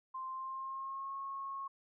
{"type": "tone with pitch glide", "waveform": "sine", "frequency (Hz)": [1046.5, 1091.6], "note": ["C6", "C#6"], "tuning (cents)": [0, -27], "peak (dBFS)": -39, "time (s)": [0.14, 1.68], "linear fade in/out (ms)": 10, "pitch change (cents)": 73, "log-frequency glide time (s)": [0.29, 1.15], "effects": []}